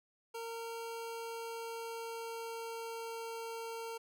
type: tone with pitch glide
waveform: 25% pulse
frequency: 459.4 to 456.8 Hz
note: A#4 to A#4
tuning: -25 to -35 cents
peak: -37 dBFS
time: 0.34-3.98 s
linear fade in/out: 10 ms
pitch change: -10 cents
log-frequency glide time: 1.09-3.35 s
effects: none